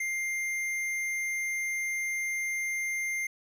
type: tone with hard clipping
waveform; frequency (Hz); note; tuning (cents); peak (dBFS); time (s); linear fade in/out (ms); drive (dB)
triangle; 2100; C7; +6; -31; 0-3.27; 5; 14
effects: none